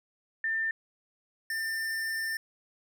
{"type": "tone pair in turn", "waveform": ["sine", "square"], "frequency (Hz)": [1794, 1794], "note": ["A6", "A6"], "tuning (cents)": [33, 33], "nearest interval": "unison", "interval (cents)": 0, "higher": "neither", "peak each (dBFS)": [-27, -31], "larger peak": "first", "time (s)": [[0.44, 0.71], [1.5, 2.37]], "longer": "second", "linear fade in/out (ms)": 2, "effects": []}